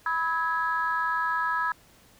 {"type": "chord", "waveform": "sine", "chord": "E major", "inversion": "second", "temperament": "equal with one note detuned", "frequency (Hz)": [987.8, 1289.1, 1661.2], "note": ["B5", "E6", "G#6"], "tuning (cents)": [0, -39, 0], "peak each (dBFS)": -28, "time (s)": [0.06, 1.72], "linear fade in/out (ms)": 2, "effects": ["tanh soft clip ceiling -16 dBFS", "pink hiss -57 dBFS RMS until 2.19 s"]}